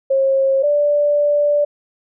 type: tone pair in turn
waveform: sine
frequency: 539 / 585.1 Hz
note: C#5 / D5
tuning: -49 / -7 cents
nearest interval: minor second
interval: 142 cents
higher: second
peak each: -12 dBFS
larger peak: neither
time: 0.1-0.63 / 0.63-1.65 s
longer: second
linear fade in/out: 10 ms
effects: none